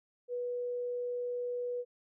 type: tone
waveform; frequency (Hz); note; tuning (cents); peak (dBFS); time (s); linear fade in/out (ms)
sine; 489; B4; -17; -33; 0.28-1.85; 50
effects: none